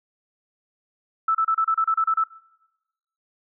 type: tone bursts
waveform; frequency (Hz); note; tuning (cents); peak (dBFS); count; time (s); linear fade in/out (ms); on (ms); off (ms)
sine; 1316; E6; -3; -17; 10; 1.28-2.239; 5; 68; 31
effects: noise-tail reverb RT60 1.0 s tail -22 dB re dry